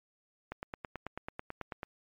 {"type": "click train", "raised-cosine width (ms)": 0.5, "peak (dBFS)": -23, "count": 13, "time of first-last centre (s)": [0.52, 1.831], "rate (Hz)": 9.15, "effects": ["MP3 64 kbps"]}